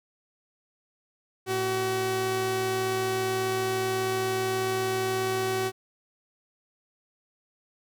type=tone pair together; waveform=sawtooth; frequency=113.2 / 377.9 Hz; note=A2 / F#4; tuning=+50 / +37 cents; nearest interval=octave + major sixth; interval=2087 cents; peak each=-31 / -22 dBFS; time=1.46-5.72 s; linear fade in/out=50 ms; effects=none